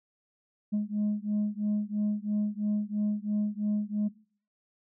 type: beating tone pair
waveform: sine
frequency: 207.7 / 210.7 Hz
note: G#3 / G#3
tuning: 0 / +25 cents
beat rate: 3 Hz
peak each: -28 dBFS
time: 0.72-4.09 s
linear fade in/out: 20 ms
effects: noise-tail reverb RT60 0.5 s tail -22 dB re dry + tanh soft clip ceiling -23 dBFS